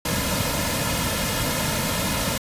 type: noise with comb filter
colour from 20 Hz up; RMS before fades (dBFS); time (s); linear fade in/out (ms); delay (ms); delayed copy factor
pink; -24; 0.05-2.38; 5; 2.6; -0.7
effects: resampled to 32000 Hz